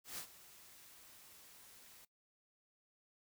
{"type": "noise with ADSR envelope", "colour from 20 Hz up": "white", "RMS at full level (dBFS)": -44, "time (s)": [0.04, 2.05], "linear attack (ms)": 140, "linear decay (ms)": 81, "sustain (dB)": -16, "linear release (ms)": 4, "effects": ["noise-tail reverb RT60 0.1 s tail -18 dB re dry"]}